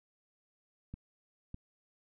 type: clicks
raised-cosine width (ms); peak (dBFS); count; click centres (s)
5; -30; 2; 0.94 / 1.544
effects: none